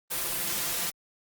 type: noise with comb filter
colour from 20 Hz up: white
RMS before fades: -30 dBFS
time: 0.1-0.91 s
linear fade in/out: 20 ms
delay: 5.8 ms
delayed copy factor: +0.6
effects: Opus 32 kbps